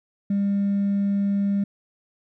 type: tone with hard clipping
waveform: triangle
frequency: 200 Hz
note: G3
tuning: 35 cents sharp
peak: -19 dBFS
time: 0.3-1.64 s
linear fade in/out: 5 ms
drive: 2 dB
effects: none